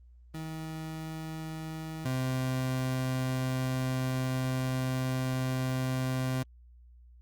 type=tone pair in turn; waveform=30% pulse; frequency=158.9 / 129.55 Hz; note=D#3 / C3; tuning=+37 / -17 cents; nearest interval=major third; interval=354 cents; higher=first; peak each=-34 / -26 dBFS; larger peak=second; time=0.34-2.05 / 2.05-6.43 s; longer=second; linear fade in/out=5 ms; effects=added 60 Hz sine -52 dBFS peak until 7.21 s + Opus 32 kbps